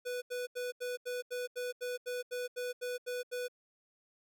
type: tone bursts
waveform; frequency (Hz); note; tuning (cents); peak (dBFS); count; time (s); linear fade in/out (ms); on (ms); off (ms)
square; 493.9; B4; 0; -36; 14; 0.05-3.483; 20; 170; 81
effects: none